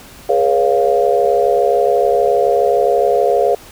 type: chord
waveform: sine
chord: C# dominant seventh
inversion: second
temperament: equal with one note detuned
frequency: 415.3 / 482.3 / 554.4 / 698.5 Hz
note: G#4 / B4 / C#5 / E#5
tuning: 0 / -41 / 0 / 0 cents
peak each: -16 dBFS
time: 0.29-3.55 s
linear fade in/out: 5 ms
effects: pink hiss -39 dBFS RMS until 3.71 s